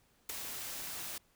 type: noise with ADSR envelope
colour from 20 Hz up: white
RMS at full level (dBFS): -35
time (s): 0.29-1.18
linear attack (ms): 7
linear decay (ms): 8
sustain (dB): -7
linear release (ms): 3
effects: pink hiss -70 dBFS RMS until 1.35 s